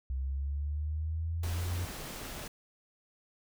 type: linear sweep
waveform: sine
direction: up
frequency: 64.7 to 90.4 Hz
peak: -31 dBFS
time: 0.1-1.85 s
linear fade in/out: 0 ms
type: noise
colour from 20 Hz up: pink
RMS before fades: -42 dBFS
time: 1.43-2.48 s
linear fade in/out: 5 ms
effects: none